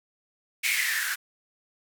violet noise with band-pass filter sweep, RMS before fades -27 dBFS, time 0.63-1.16 s, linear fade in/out 20 ms, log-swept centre 2300 to 1500 Hz, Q 8.5, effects none

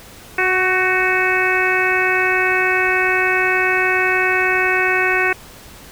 harmonic tone with a mistuned harmonic, 370 Hz, F#4, in tune, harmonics 1 / 2 / 3 / 4 / 5 / 6 / 7, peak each -21 / -24 / -25 / -20 / -21 / -21 / -22 dBFS, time 0.38-5.33 s, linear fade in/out 5 ms, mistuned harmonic 4, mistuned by +27 cents, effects pink hiss -40 dBFS RMS until 5.91 s

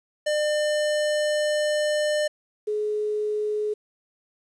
square / sine tone pair in turn, 600 / 422.6 Hz, D5 / G#4, +37 / +30 cents, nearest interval tritone, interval 607 cents, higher first, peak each -22 / -23 dBFS, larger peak first, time 0.26-2.28 / 2.67-3.74 s, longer first, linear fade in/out 10 ms, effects resampled to 22050 Hz + 9-bit

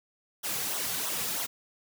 white noise with flanger, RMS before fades -32 dBFS, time 0.43-1.47 s, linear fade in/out 20 ms, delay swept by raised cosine 0.41 to 3.31 ms, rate 3.1 Hz, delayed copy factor -0.7, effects none

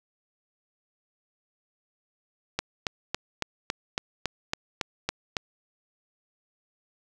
click train, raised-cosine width 0.2 ms, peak -9 dBFS, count 11, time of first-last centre 2.59-5.368 s, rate 3.6 Hz, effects none

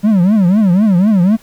triangle tone with vibrato, 196 Hz, G3, in tune, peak -5 dBFS, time 0.03-1.37 s, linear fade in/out 20 ms, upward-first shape triangle, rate 4 Hz, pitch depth 260 cents each way, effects pink hiss -45 dBFS RMS until 1.42 s

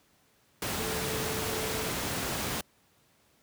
sine tone in noise, 440 Hz, A4, in tune, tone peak -37 dBFS, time 0.79-1.89 s, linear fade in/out 2 ms, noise pink, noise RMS -32 dBFS, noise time 0.62-2.61 s, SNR -8 dB, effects pink hiss -66 dBFS RMS until 3.42 s + high-pass 80 Hz 12 dB/octave

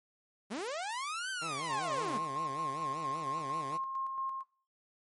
sawtooth linear two-way sweep, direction up then down, 179.5 to 1568 to 179.5 Hz, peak -32 dBFS, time 0.5-2.19 s, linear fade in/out 20 ms, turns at 1.3 s
10% pulse tone with vibrato, 149.1 Hz, D3, 27 cents sharp, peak -33 dBFS, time 1.41-3.78 s, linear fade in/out 20 ms, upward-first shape sine, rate 5.2 Hz, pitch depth 190 cents each way
sine tone with tremolo, 1068 Hz, C6, 35 cents sharp, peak -32 dBFS, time 1.68-4.44 s, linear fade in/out 50 ms, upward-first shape square, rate 4.4 Hz, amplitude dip 35%
effects noise-tail reverb RT60 0.4 s tail -19 dB re dry + MP3 48 kbps

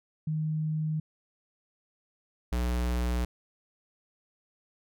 sine / square tone pair in turn, 155.56 / 60.57 Hz, D#3 / B1, 0 / -33 cents, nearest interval octave + major third, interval 1633 cents, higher first, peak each -27 dBFS, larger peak neither, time 0.27-1 / 2.52-3.25 s, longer neither, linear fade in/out 5 ms, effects none

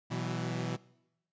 sawtooth chord, B suspended fourth, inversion none, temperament equal with one note detuned, 123.47 / 164.81 / 188.67 Hz, B2 / E3 / F#3, 0 / 0 / +34 cents, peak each -32 / -33 / -36 dBFS, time 0.1-0.77 s, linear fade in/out 20 ms, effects noise-tail reverb RT60 0.9 s tail -22 dB re dry + resampled to 16000 Hz

